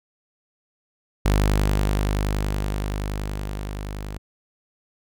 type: tone with level ramp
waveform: sawtooth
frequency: 50.6 Hz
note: G#1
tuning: 44 cents flat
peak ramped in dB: -12 to -27 dBFS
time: 1.25-4.18 s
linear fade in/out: 10 ms
effects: none